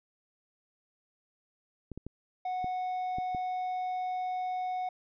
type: clicks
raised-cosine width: 3 ms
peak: -27 dBFS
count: 6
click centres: 1.917 / 1.976 / 2.066 / 2.644 / 3.185 / 3.348 s
type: tone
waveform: triangle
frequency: 736 Hz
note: F#5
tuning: 9 cents flat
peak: -29 dBFS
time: 2.45-4.89 s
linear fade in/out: 5 ms
effects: resampled to 11025 Hz